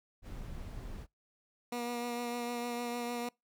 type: noise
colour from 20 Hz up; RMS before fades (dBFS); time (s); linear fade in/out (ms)
brown; -43; 0.22-1.07; 50
type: tone with vibrato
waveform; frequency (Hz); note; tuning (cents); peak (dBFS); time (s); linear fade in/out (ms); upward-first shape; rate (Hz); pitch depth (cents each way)
15% pulse; 240; B3; -49; -29; 1.72-3.29; 5; triangle; 6.6; 22
effects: noise-tail reverb RT60 0.2 s tail -26 dB re dry